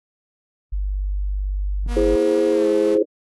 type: tone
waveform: sine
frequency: 49 Hz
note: G1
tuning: in tune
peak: -20 dBFS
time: 0.72-2.16 s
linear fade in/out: 10 ms
type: tone with pitch glide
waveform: sawtooth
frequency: 239.4 to 217 Hz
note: A#3 to A3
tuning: +46 to -24 cents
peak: -26 dBFS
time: 1.87-2.98 s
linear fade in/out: 50 ms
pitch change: -170 cents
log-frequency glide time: 2.51-2.68 s
type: chord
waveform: sine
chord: E augmented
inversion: none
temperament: equal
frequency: 329.6 / 415.3 / 523.3 Hz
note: E4 / G#4 / B#4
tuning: 0 / 0 / 0 cents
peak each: -20 / -18 / -20 dBFS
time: 1.96-3.03 s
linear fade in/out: 10 ms
effects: AAC 32 kbps